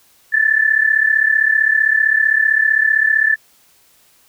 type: tone pair together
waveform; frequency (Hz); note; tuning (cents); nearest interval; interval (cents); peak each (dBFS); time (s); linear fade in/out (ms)
sine; 1736.5 / 1772; A6 / A6; -23 / +12; unison; 35; -14; 0.32-3.36; 20
effects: white hiss -53 dBFS RMS until 4.28 s